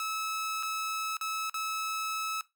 sawtooth tone with dropouts, 1299 Hz, E6, 26 cents flat, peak -28 dBFS, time 0-2.41 s, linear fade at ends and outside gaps 1 ms, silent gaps 0.627-0.631 / 1.169-1.211 / 1.497-1.542 s, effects noise-tail reverb RT60 0.2 s tail -18 dB re dry

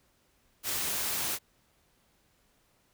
white noise, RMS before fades -32 dBFS, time 0.63-1.39 s, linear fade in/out 50 ms, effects pink hiss -69 dBFS RMS until 2.93 s

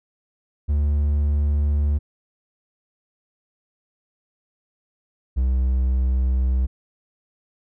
triangle tone pair in turn, 73 / 63.95 Hz, D2 / C2, -10 / -39 cents, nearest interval major second, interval 229 cents, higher first, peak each -15 dBFS, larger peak neither, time 0.68-1.99 / 5.36-6.67 s, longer neither, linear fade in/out 20 ms, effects none

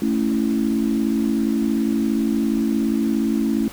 sine chord, A major, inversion none, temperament equal, 220 / 277.2 / 329.6 Hz, A3 / C#4 / E4, 0 / 0 / 0 cents, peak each -20 / -22 / -24 dBFS, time 0.02-3.68 s, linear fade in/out 2 ms, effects pink hiss -39 dBFS RMS until 3.72 s

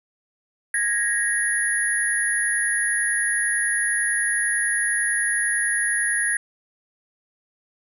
sine tone cluster, 1660 / 1871 / 10360 Hz, G#6 / A#6 / E9, -1 / +6 / -31 cents, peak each -24 dBFS, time 0.74-6.37 s, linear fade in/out 2 ms, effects none

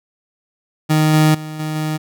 30% pulse tone with level steps, 154.9 Hz, D#3, 7 cents flat, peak -9 / -7 / -24 / -18 / -16 dBFS, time 0.89-1.98 s, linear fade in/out 20 ms, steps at 1.13 / 1.34 / 1.59 / 1.75 s, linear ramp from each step 10 ms, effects none

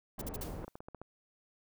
pink low-pass noise, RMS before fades -42 dBFS, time 0.18-0.65 s, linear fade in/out 5 ms, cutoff 770 Hz, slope 12 dB/octave
blue noise bursts, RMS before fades -42 dBFS, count 4, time 0.19-0.437 s, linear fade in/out 5 ms, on 25 ms, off 49 ms
white noise with exponential decay, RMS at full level -47 dBFS, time 0.41-0.79 s, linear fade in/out 2 ms, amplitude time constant 81 ms
clicks, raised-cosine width 1 ms, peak -31 dBFS, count 7, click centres 0.643 / 0.68 / 0.755 / 0.805 / 0.885 / 0.947 / 1.016 s
effects none

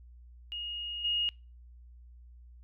sine tone with level steps, 2865 Hz, F7, 44 cents sharp, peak -35 / -27 dBFS, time 0.52-1.29 s, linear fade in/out 0 ms, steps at 1.04 s, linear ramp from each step 10 ms, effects noise-tail reverb RT60 0.3 s tail -24 dB re dry + added 60 Hz sine -50 dBFS peak until 2.63 s

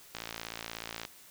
click train, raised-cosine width 0.2 ms, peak -20 dBFS, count 52, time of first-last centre 0.15-1.051 s, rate 56.6 Hz, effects white hiss -55 dBFS RMS until 1.3 s

